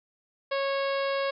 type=harmonic tone; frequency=550 Hz; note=C#5; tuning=14 cents flat; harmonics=1 / 2 / 3 / 4 / 5 / 6 / 7 / 8 / 9; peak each=-27 / -33 / -37 / -39 / -41 / -43 / -44 / -45 / -46 dBFS; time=0.51-1.31 s; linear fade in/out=10 ms; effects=none